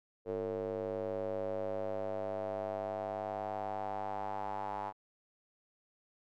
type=tone with band-pass filter sweep; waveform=square; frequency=50.2 Hz; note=G1; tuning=42 cents sharp; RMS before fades=-38 dBFS; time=0.25-4.93 s; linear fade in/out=50 ms; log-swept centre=470 to 880 Hz; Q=5.2; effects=none